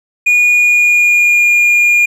triangle tone with pitch glide, 2446 to 2421 Hz, D#7 to D#7, -30 to -48 cents, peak -5 dBFS, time 0.26-2.06 s, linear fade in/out 10 ms, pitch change -18 cents, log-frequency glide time 0.49-1.46 s, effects none

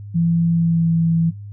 sine tone with pitch glide, 167.9 to 165.3 Hz, E3 to E3, +32 to +5 cents, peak -14 dBFS, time 0.14-1.31 s, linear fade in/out 20 ms, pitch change -27 cents, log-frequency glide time 0.5-0.92 s, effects noise-tail reverb RT60 0.2 s tail -19 dB re dry + added 102 Hz sine -31 dBFS peak until 1.52 s

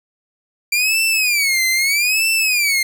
sawtooth tone with vibrato, 2349 Hz, D7, in tune, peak -11 dBFS, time 0.72-2.83 s, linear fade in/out 5 ms, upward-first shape sine, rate 0.79 Hz, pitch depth 220 cents each way, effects none

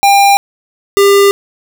square tone pair in turn, 799 / 399.5 Hz, G5 / G4, +33 / +33 cents, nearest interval octave, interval 1200 cents, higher first, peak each -5 dBFS, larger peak neither, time 0.03-0.37 / 0.97-1.31 s, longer neither, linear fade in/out 0 ms, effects none

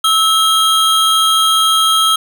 square tone pair together, 1303 / 3221 Hz, E6 / G7, -20 / +46 cents, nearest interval octave + major third, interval 1566 cents, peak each -13 dBFS, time 0.04-2.16 s, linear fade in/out 5 ms, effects none

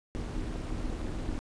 brown noise with amplitude modulation, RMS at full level -31 dBFS, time 0.15-1.39 s, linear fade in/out 0 ms, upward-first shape sine, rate 280 Hz, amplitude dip 75%, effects resampled to 22050 Hz

